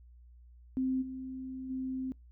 sine tone with level steps, 260.4 Hz, C4, 8 cents flat, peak -28 / -38 / -33 dBFS, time 0.77-2.12 s, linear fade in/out 0 ms, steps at 1.01 / 1.69 s, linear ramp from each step 20 ms, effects noise-tail reverb RT60 0.2 s tail -26 dB re dry + added 60 Hz sine -53 dBFS peak until 2.31 s

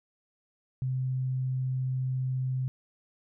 sine tone, 129.6 Hz, C3, 16 cents flat, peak -27 dBFS, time 0.82-2.68 s, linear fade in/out 0 ms, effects none

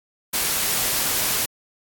white noise, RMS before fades -22 dBFS, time 0.33-1.46 s, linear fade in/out 10 ms, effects AAC 64 kbps

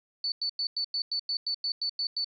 sine tone bursts, 4487 Hz, C#8, 20 cents sharp, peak -27 dBFS, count 12, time 0.24-2.245 s, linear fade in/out 2 ms, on 80 ms, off 95 ms, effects none

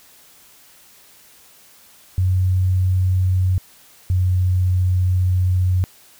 sine tone pair in turn, 92.5 / 91.49 Hz, F#2 / F#2, 0 / -19 cents, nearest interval unison, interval 19 cents, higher first, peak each -14 dBFS, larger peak neither, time 2.18-3.58 / 4.1-5.84 s, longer second, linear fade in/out 0 ms, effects white hiss -49 dBFS RMS until 6.19 s

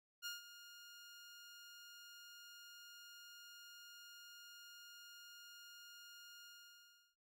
15% pulse tone with ADSR envelope, 1418 Hz, F6, 26 cents sharp, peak -36 dBFS, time 0.22-7.16 s, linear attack 39 ms, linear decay 150 ms, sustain -14 dB, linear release 720 ms, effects none

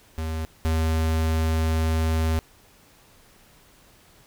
square tone pair in turn, 79.9 / 80.2 Hz, D#2 / E2, +47 / -47 cents, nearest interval unison, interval 6 cents, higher second, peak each -27 / -21 dBFS, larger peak second, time 0.18-0.45 / 0.65-2.39 s, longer second, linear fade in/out 0 ms, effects pink hiss -55 dBFS RMS until 4.26 s

